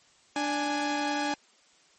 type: tone pair together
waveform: sawtooth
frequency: 293.7 / 830.7 Hz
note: D4 / G#5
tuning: 0 / 0 cents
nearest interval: octave + tritone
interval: 1800 cents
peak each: -26 dBFS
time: 0.36-1.34 s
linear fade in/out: 2 ms
effects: white hiss -61 dBFS RMS until 1.98 s + MP3 32 kbps